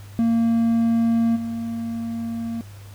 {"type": "tone with level steps", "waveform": "triangle", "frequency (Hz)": 230, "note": "A#3", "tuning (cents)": -23, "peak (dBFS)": [-14, -23], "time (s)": [0.19, 2.61], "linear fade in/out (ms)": 0, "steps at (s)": 1.35, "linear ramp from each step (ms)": 20, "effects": ["added 100 Hz sine -38 dBFS peak until 2.94 s", "pink hiss -49 dBFS RMS until 2.94 s"]}